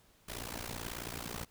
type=noise with amplitude modulation; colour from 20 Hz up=pink; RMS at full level=-38 dBFS; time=0.28-1.45 s; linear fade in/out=10 ms; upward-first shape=sine; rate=58.4 Hz; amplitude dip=90%; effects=pink hiss -66 dBFS RMS until 1.5 s